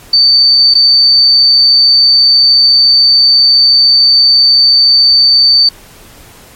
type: tone with dropouts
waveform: sine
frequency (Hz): 4567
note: D8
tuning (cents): -49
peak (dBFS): -3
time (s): 0.13-5.69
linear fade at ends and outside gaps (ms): 5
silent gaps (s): 0.74-0.751
effects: pink hiss -37 dBFS RMS until 6.55 s + MP3 64 kbps